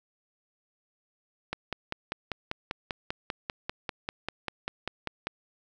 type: click train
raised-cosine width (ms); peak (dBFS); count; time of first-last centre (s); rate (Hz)
0.3; -15; 20; 1.53-5.27; 5.08
effects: none